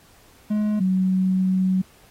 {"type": "tone pair in turn", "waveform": ["triangle", "sine"], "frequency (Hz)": [211, 187.03], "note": ["G#3", "F#3"], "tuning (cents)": [28, 19], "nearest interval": "major second", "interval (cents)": 209, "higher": "first", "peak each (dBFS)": -17, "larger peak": "neither", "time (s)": [[0.5, 0.8], [0.8, 1.82]], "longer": "second", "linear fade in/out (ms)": 10, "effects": ["pink hiss -54 dBFS RMS until 2.1 s", "AAC 48 kbps"]}